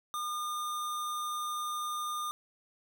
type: tone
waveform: square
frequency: 1212 Hz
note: D#6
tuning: 46 cents flat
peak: -34 dBFS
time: 0.14-2.31 s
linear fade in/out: 0 ms
effects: none